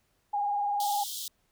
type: tone with vibrato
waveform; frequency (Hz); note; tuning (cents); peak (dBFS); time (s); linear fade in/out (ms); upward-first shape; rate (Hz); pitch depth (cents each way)
sine; 818; G#5; -26; -26; 0.33-1.04; 10; sine; 20; 44
type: high-pass noise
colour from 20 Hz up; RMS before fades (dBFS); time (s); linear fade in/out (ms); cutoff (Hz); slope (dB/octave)
pink; -37; 0.8-1.28; 2; 3100; 96
effects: pink hiss -72 dBFS RMS until 1.51 s